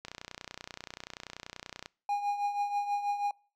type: click train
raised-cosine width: 0.2 ms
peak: -23 dBFS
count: 56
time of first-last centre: 0.05-1.859 s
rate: 30.4 Hz
type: tone with tremolo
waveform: triangle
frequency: 816 Hz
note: G#5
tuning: 31 cents flat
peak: -24 dBFS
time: 2.09-3.31 s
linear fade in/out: 2 ms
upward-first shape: triangle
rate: 6.2 Hz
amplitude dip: 70%
effects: noise-tail reverb RT60 0.4 s tail -25 dB re dry